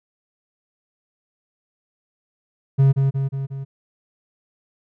triangle tone with echo, 136.2 Hz, C#3, 30 cents flat, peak -9 dBFS, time 2.78-2.93 s, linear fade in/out 20 ms, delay 180 ms, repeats 4, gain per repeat -4 dB, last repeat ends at 3.65 s, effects none

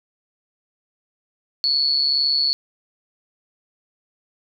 sine tone with amplitude modulation, 4412 Hz, C#8, 9 cents flat, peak -13 dBFS, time 1.64-2.53 s, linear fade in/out 0 ms, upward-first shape sine, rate 142 Hz, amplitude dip 75%, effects none

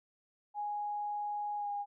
sine tone with pitch glide, 829 to 815.7 Hz, G#5 to G#5, -3 to -31 cents, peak -34 dBFS, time 0.54-1.86 s, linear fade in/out 50 ms, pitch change -28 cents, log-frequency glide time 1.57-1.7 s, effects none

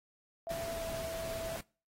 sine tone with pitch glide, 667 to 657.8 Hz, E5 to E5, +20 to -4 cents, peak -37 dBFS, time 0.47-1.56 s, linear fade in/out 0 ms, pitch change -24 cents, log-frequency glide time 0.74-0.87 s
pink noise, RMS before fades -44 dBFS, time 0.5-1.61 s, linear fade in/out 5 ms
effects noise-tail reverb RT60 0.4 s tail -25 dB re dry + AAC 48 kbps

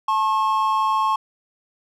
triangle tone pair together, 875 / 1082 Hz, A5 / C#6, -10 / -42 cents, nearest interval major third, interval 368 cents, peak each -20 / -17 dBFS, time 0.08-1.16 s, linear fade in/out 5 ms, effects none

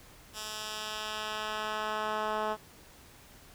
10% pulse tone with band-pass filter sweep, 214.8 Hz, A3, 41 cents flat, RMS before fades -35 dBFS, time 0.33-2.57 s, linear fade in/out 50 ms, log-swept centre 6400 to 830 Hz, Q 0.79, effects pink hiss -55 dBFS RMS until 3.54 s

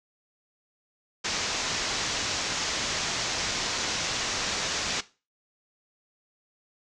white low-pass noise, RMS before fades -30 dBFS, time 1.24-5.01 s, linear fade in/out 10 ms, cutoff 6800 Hz, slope 48 dB/octave, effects noise-tail reverb RT60 0.3 s tail -17 dB re dry

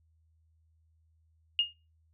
sine tone with exponential decay, 2845 Hz, F7, 31 cents sharp, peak -20 dBFS, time 1.59-1.73 s, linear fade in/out 1 ms, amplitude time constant 30 ms, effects noise-tail reverb RT60 0.3 s tail -19 dB re dry + added 80 Hz sine -65 dBFS peak until 2.13 s

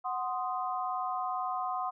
sine chord, C diminished, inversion second, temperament equal with one note detuned, 740 / 1042.3 / 1244.5 Hz, Gb5 / C6 / Eb6, 0 / -7 / 0 cents, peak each -34 / -35 / -37 dBFS, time 0.04-1.91 s, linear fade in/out 20 ms, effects none

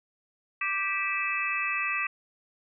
harmonic tone with a mistuned harmonic, 392 Hz, G4, in tune, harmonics 3 / 4 / 5 / 6 / 7, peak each -33 / -39 / -32 / -36 / -30 dBFS, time 0.61-2.07 s, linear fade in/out 5 ms, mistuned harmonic 7, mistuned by -87 cents, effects none

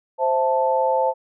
sine chord, A minor, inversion first, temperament equal, 523.3 / 659.3 / 880 Hz, C5 / E5 / A5, 0 / 0 / 0 cents, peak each -20 / -25 / -20 dBFS, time 0.18-1.14 s, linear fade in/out 50 ms, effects none

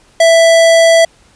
square tone, 661 Hz, E5, 5 cents sharp, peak -5 dBFS, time 0.2-1.05 s, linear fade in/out 5 ms, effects pink hiss -48 dBFS RMS until 1.35 s + resampled to 22050 Hz

